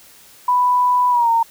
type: tone with pitch glide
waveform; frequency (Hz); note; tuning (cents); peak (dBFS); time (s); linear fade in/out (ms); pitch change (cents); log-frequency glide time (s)
sine; 990 to 918.4; B5 to A#5; +4 to -26; -12; 0.48-1.43; 5; -130; 1.1-1.3
effects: white hiss -46 dBFS RMS until 1.5 s